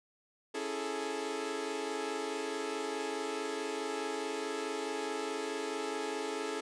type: chord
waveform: sawtooth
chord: A major seventh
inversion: first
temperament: equal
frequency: 277.2 / 329.6 / 415.3 / 440 Hz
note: C#4 / E4 / G#4 / A4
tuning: 0 / 0 / 0 / 0 cents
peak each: -39 / -39 / -35 / -35 dBFS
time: 0.54-6.61 s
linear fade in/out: 10 ms
effects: resampled to 22050 Hz